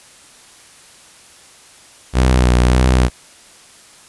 sawtooth tone with vibrato, 62.2 Hz, B1, 13 cents sharp, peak -6 dBFS, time 2.13-3.1 s, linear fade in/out 50 ms, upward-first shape sine, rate 1.7 Hz, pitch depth 42 cents each way, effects white hiss -44 dBFS RMS until 4.08 s + resampled to 24000 Hz

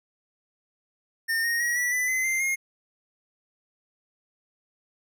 square tone with pitch steps, 1819 / 1861.5 / 1905 / 1949.6 / 1995.1 / 2042 / 2089 / 2138 Hz, A#6 / A#6 / A#6 / B6 / B6 / C7 / C7 / C7, -43 / -3 / +37 / -23 / +17 / -43 / -3 / +37 cents, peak -24 dBFS, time 1.28-2.56 s, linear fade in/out 20 ms, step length 160 ms, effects none

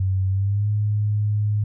sine tone with pitch glide, 95 to 104.8 Hz, F#2 to G#2, +46 to +16 cents, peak -18 dBFS, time 0-1.64 s, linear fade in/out 5 ms, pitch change +170 cents, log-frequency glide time 0.28-0.69 s, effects none

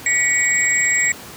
sine tone cluster, 1935 / 2235 / 7640 Hz, B6 / C#7 / A#8, -36 / +14 / +42 cents, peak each -19 dBFS, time 0.06-1.12 s, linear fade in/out 2 ms, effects pink hiss -36 dBFS RMS until 1.36 s + high-pass 100 Hz 12 dB/octave

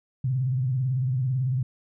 sine tone with vibrato, 128.9 Hz, C3, 26 cents flat, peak -22 dBFS, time 0.24-1.63 s, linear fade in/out 5 ms, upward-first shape sine, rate 18 Hz, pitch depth 110 cents each way, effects none

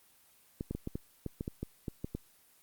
clicks, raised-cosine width 3 ms, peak -23 dBFS, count 12, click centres 0.609 / 0.71 / 0.75 / 0.874 / 0.955 / 1.263 / 1.409 / 1.479 / 1.63 / 1.882 / 2.045 / 2.15 s, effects white hiss -64 dBFS RMS until 2.62 s + Opus 24 kbps

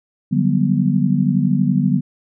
sine chord, G major seventh, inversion second, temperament just, 147 / 183.75 / 196 / 245 Hz, D3 / F#3 / G3 / B3, +2 / -12 / 0 / -14 cents, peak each -19 dBFS, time 0.31-2.01 s, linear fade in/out 20 ms, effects none

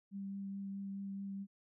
sine tone with vibrato, 196.9 Hz, G3, 8 cents sharp, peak -40 dBFS, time 0.11-1.47 s, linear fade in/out 50 ms, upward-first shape triangle, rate 4.7 Hz, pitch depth 12 cents each way, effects none

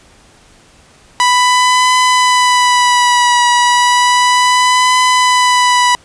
sawtooth tone with vibrato, 987.8 Hz, B5, in tune, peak -4 dBFS, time 1.2-5.95 s, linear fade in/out 0 ms, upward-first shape triangle, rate 0.33 Hz, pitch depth 34 cents each way, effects pink hiss -45 dBFS RMS until 6.04 s + resampled to 22050 Hz

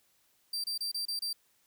40% pulse tone bursts, 4699 Hz, D8, in tune, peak -31 dBFS, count 6, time 0.53-1.33 s, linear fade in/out 5 ms, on 110 ms, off 28 ms, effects white hiss -70 dBFS RMS until 1.66 s

